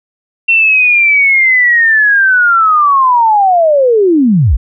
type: linear sweep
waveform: sine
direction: down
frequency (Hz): 2723 to 41.2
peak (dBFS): -5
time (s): 0.48-4.57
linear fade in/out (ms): 10
effects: none